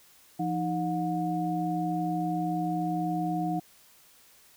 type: tone cluster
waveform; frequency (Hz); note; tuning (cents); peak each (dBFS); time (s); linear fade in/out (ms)
sine; 171.4 / 312.1 / 722; F3 / D#4 / F#5; -32 / +5 / -43; -31; 0.39-3.6; 10
effects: white hiss -58 dBFS RMS until 4.56 s